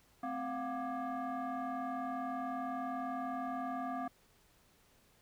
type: tone with frequency modulation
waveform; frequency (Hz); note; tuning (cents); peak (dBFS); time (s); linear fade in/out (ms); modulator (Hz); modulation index
sine; 220; A3; 0; -35; 0.23-4.08; 5; 480; 2.1
effects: tanh soft clip ceiling -31 dBFS + pink hiss -68 dBFS RMS until 5.21 s